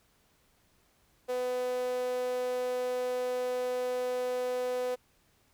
sawtooth tone with high-pass filter, 250.3 Hz, B3, 23 cents sharp, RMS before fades -32 dBFS, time 1.28-4.96 s, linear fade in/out 20 ms, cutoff 530 Hz, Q 7.2, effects pink hiss -68 dBFS RMS until 5.53 s

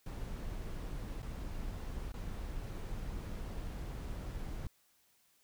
brown noise with dropouts, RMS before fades -41 dBFS, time 0.06-4.67 s, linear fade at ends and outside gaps 2 ms, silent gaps 1.221-1.227 / 2.12-2.14 s, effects white hiss -71 dBFS RMS until 5.43 s

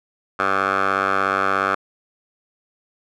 10% pulse tone with band-pass filter, 96.9 Hz, G2, 20 cents flat, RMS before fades -20 dBFS, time 0.39-1.75 s, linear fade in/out 5 ms, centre 1200 Hz, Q 3.5, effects none

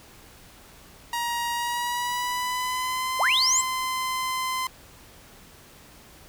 sawtooth tone with pitch glide, 946 to 1031.6 Hz, A#5 to C6, +25 to -25 cents, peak -22 dBFS, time 1.13-4.67 s, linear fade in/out 2 ms, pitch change +150 cents, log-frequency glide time 1.53-3.13 s
sine linear sweep, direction up, 429.1 to 7920 Hz, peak -19 dBFS, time 3.19-3.62 s, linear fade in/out 20 ms
effects pink hiss -50 dBFS RMS until 6.28 s

